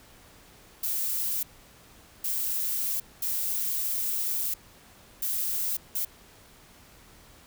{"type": "noise bursts at uneven times", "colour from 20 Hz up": "violet", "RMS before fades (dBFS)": -29, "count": 5, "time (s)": [[0.83, 1.43], [2.24, 3], [3.22, 4.54], [5.22, 5.77], [5.95, 6.05]], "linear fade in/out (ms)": 5, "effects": ["pink hiss -54 dBFS RMS until 7.46 s"]}